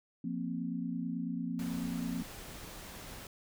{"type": "chord", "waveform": "sine", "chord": "F suspended fourth", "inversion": "none", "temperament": "just", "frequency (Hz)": [174.61, 232.8, 261.9], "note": ["F3", "Bb3", "C4"], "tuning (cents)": [0, -2, 2], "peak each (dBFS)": -38, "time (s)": [0.24, 2.23], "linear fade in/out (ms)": 5}
{"type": "noise", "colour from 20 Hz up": "pink", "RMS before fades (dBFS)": -47, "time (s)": [1.59, 3.27], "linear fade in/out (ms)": 2}
{"effects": []}